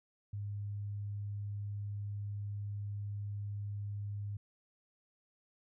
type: tone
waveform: sine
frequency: 102.2 Hz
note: G#2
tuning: 27 cents flat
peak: -37 dBFS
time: 0.33-4.37 s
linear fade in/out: 5 ms
effects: none